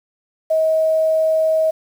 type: tone with quantisation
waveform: sine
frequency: 636 Hz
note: D#5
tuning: 38 cents sharp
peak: -13 dBFS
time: 0.5-1.71 s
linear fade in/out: 10 ms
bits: 7
effects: none